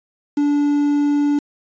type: tone with quantisation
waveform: triangle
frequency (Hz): 290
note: D4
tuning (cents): -22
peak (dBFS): -12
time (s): 0.37-1.39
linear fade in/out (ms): 5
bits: 6
effects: resampled to 16000 Hz